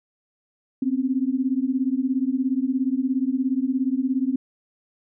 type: beating tone pair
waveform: sine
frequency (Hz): 253.4 / 270.4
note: B3 / C#4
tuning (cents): +45 / -43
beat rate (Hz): 17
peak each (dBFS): -23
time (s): 0.82-4.36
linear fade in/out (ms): 5
effects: none